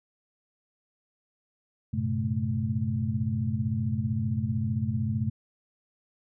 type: tone cluster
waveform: sine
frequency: 96.6 / 114.5 / 130 / 217.3 Hz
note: G2 / A#2 / C3 / A3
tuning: -25 / -31 / -11 / -21 cents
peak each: -31 dBFS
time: 1.93-5.3 s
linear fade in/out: 10 ms
effects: none